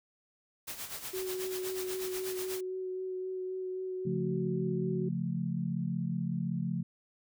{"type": "noise with tremolo", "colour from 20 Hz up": "white", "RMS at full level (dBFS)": -39, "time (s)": [0.67, 2.61], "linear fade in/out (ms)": 10, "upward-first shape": "sine", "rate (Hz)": 8.2, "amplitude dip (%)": 65}
{"type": "tone with vibrato", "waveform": "sine", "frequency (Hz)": 372.3, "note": "F#4", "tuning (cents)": 11, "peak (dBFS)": -34, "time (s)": [1.13, 5.09], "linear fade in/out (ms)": 10, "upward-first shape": "sine", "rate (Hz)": 3.8, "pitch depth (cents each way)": 12}
{"type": "chord", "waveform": "sine", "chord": "Db augmented", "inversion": "none", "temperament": "equal", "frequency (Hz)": [138.59, 174.61, 220], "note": ["Db3", "F3", "A3"], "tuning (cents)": [0, 0, 0], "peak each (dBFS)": [-36, -33, -37], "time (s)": [4.05, 6.83], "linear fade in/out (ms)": 10}
{"effects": []}